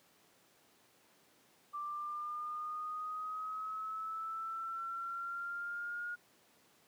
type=exponential sweep; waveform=sine; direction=up; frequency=1174.7 to 1434 Hz; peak=-38 dBFS; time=1.73-6.16 s; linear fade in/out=20 ms; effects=pink hiss -67 dBFS RMS until 6.87 s + high-pass 200 Hz 12 dB/octave